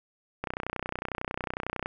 click train, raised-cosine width 0.5 ms, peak -16 dBFS, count 45, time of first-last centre 0.44-1.859 s, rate 31 Hz, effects none

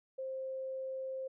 sine tone, 527 Hz, C5, 12 cents sharp, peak -37 dBFS, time 0.18-1.28 s, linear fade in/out 10 ms, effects none

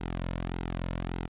sawtooth tone with flanger, 43.45 Hz, F1, 8 cents flat, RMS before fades -34 dBFS, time 0-1.28 s, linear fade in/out 20 ms, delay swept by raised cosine 1.7 to 2.57 ms, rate 1.7 Hz, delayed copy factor -0.55, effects resampled to 8000 Hz

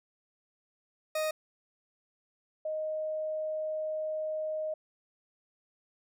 40% pulse / sine tone pair in turn, 622.3 / 622.3 Hz, D#5 / D#5, 0 / 0 cents, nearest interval unison, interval 0 cents, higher neither, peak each -28 / -31 dBFS, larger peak first, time 1.15-1.31 / 2.65-4.74 s, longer second, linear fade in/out 5 ms, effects none

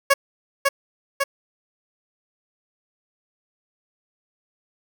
15% pulse tone with echo, 554.4 Hz, C#5, in tune, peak -6 dBFS, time 0.1-0.14 s, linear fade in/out 10 ms, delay 550 ms, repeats 2, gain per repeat -3 dB, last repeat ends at 1.24 s, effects none

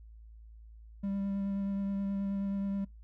triangle tone with vibrato, 197.6 Hz, G3, 14 cents sharp, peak -29 dBFS, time 1.03-2.85 s, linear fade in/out 10 ms, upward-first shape triangle, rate 9.4 Hz, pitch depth 16 cents each way, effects noise-tail reverb RT60 0.2 s tail -25 dB re dry + added 55 Hz sine -49 dBFS peak until 3.03 s

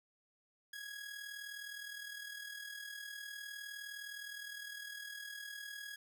sawtooth tone with amplitude modulation, 1660 Hz, G#6, 1 cent flat, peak -39 dBFS, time 0.73-5.96 s, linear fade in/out 5 ms, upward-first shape sine, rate 39.6 Hz, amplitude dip 55%, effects none

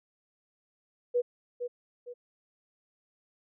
sine tone with echo, 487.4 Hz, B4, 23 cents flat, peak -23 dBFS, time 1.14-1.22 s, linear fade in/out 20 ms, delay 460 ms, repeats 2, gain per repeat -8 dB, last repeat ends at 2.14 s, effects none

